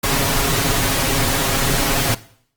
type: noise with comb filter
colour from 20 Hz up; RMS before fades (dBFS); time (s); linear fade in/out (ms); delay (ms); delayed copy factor
pink; -18; 0.03-2.15; 10; 7.3; +0.7
effects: noise-tail reverb RT60 0.6 s tail -18 dB re dry + Opus 48 kbps